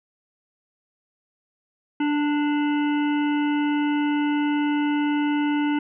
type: harmonic tone with a mistuned harmonic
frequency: 293.7 Hz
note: D4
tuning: in tune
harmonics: 1 / 3 / 5 / 7 / 9 / 10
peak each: -20 / -30 / -34 / -37 / -39 / -40 dBFS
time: 2-5.79 s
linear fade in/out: 5 ms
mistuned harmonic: 3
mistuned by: +16 cents
effects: none